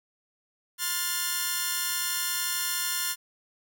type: chord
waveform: 5% pulse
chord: F major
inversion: second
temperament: equal with one note detuned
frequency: 1046.5 / 1422.2 / 1760 Hz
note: C6 / F6 / A6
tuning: 0 / +31 / 0 cents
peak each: -22 / -19 / -20 dBFS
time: 0.78-3.16 s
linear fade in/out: 50 ms
effects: none